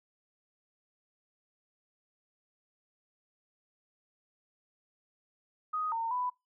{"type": "tone with pitch steps", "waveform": "sine", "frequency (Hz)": [1249, 912, 994], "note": ["D#6", "A#5", "B5"], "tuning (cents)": [6, -38, 11], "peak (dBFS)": -30, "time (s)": [5.73, 6.3], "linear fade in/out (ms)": 10, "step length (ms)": 190, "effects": ["noise-tail reverb RT60 0.2 s tail -23 dB re dry"]}